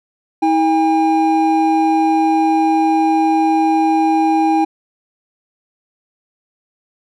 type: tone pair together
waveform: triangle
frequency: 320.3 / 807 Hz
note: E4 / G#5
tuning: -50 / -50 cents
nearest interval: octave + major third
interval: 1600 cents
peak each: -12 dBFS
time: 0.42-4.65 s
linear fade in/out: 10 ms
effects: none